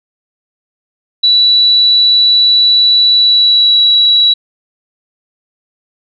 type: tone with pitch glide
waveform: sine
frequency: 3943 to 3909 Hz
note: B7 to B7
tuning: -4 to -19 cents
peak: -5 dBFS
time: 1.23-4.34 s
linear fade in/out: 10 ms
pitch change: -15 cents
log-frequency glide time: 3.16-3.81 s
effects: none